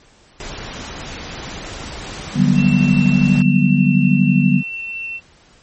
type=noise; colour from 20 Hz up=pink; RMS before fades=-30 dBFS; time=0.4-3.42 s; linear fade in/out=2 ms
type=chord; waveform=sine; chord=G major seventh; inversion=second; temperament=just; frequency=147 / 183.75 / 196 / 245 Hz; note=D3 / F#3 / G3 / B3; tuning=+2 / -12 / 0 / -14 cents; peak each=-16 dBFS; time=2.34-4.63 s; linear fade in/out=50 ms
type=tone; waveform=sine; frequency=2698 Hz; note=E7; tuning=40 cents sharp; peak=-24 dBFS; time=2.54-5.21 s; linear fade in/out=50 ms
effects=pink hiss -50 dBFS RMS until 5.62 s + MP3 32 kbps